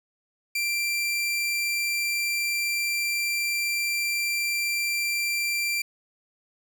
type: tone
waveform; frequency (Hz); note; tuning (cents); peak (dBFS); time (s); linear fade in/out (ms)
sawtooth; 2359; D7; +7; -21; 0.55-5.82; 5
effects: 9-bit